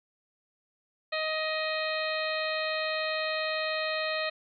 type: harmonic tone with a mistuned harmonic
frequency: 627 Hz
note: D#5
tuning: 13 cents sharp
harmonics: 1 / 2 / 3 / 4 / 5 / 6 / 7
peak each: -32 / -37 / -35 / -36 / -43 / -40 / -38 dBFS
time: 1.12-4.3 s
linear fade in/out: 10 ms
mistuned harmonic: 7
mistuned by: -86 cents
effects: none